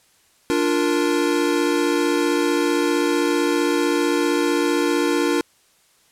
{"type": "chord", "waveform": "square", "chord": "Bb major", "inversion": "first", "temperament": "equal", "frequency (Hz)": [293.7, 349.2, 466.2], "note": ["D4", "F4", "Bb4"], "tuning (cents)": [0, 0, 0], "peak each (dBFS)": [-22, -22, -24], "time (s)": [0.5, 5.41], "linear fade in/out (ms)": 0, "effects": ["white hiss -58 dBFS RMS until 6.11 s", "low-pass 11000 Hz 12 dB/octave"]}